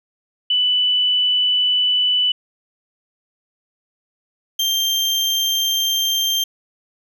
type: tone pair in turn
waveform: sine / 35% pulse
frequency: 2983 / 3166 Hz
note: F#7 / G7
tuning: +13 / +17 cents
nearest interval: minor second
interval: 104 cents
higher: second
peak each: -14 / -15 dBFS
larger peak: first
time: 0.5-2.32 / 4.59-6.44 s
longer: second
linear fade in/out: 5 ms
effects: none